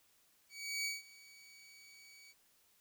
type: tone with ADSR envelope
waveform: 20% pulse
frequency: 2266 Hz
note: C#7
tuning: 37 cents sharp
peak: -30 dBFS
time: 0.49-2.34 s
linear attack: 360 ms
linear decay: 170 ms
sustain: -22 dB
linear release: 39 ms
effects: white hiss -71 dBFS RMS until 2.8 s